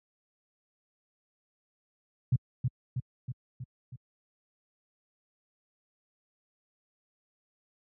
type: tone with echo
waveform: sine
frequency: 125.7 Hz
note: B2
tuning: 31 cents sharp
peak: -20 dBFS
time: 2.32-2.36 s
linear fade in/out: 5 ms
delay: 320 ms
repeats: 5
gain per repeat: -4 dB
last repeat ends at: 3.96 s
effects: high-pass 60 Hz 12 dB/octave